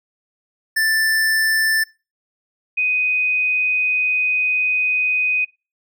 square / sine tone pair in turn, 1767 / 2499 Hz, A6 / D#7, +7 / +7 cents, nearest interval tritone, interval 600 cents, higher second, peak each -16 dBFS, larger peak neither, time 0.76-1.84 / 2.77-5.45 s, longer second, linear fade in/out 10 ms, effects noise-tail reverb RT60 0.3 s tail -24 dB re dry

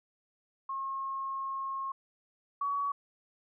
sine tone pair in turn, 1080 / 1128.9 Hz, C#6 / C#6, -45 / +31 cents, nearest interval minor second, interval 76 cents, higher second, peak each -33 / -29 dBFS, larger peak second, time 0.69-1.92 / 2.61-2.92 s, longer first, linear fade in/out 5 ms, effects none

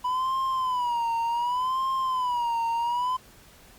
triangle tone with vibrato, 987.8 Hz, B5, in tune, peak -22 dBFS, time 0.04-3.17 s, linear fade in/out 10 ms, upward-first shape sine, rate 0.67 Hz, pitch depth 120 cents each way, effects pink hiss -53 dBFS RMS until 3.78 s + Opus 48 kbps

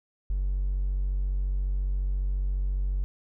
triangle tone with hard clipping, 47.24 Hz, F#1, 37 cents sharp, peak -24 dBFS, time 0.3-3.04 s, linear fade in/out 0 ms, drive 2 dB, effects none

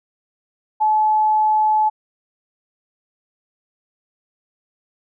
sine tone, 860 Hz, A5, 40 cents flat, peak -13 dBFS, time 0.8-1.9 s, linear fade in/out 20 ms, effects none

